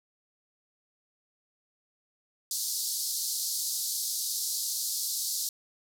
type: band-pass noise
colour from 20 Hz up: pink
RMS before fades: -32 dBFS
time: 2.51-5.49 s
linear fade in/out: 2 ms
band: 4200 to 15000 Hz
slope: 48 dB/octave
effects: none